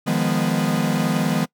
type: chord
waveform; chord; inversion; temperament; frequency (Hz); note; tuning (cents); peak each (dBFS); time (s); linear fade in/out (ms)
45% pulse; F half-diminished seventh; third; equal with one note detuned; 155.56 / 174.61 / 205.3 / 246.9; Eb3 / F3 / Ab3 / Cb4; 0 / 0 / -20 / 0; -24; 0.06-1.46; 20
effects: noise-tail reverb RT60 0.1 s tail -22 dB re dry